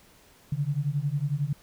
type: beating tone pair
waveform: sine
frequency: 138.59 / 149.59 Hz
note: C#3 / D3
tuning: 0 / +32 cents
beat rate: 11 Hz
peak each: -28 dBFS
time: 0.52-1.53 s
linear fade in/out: 5 ms
effects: pink hiss -57 dBFS RMS until 1.62 s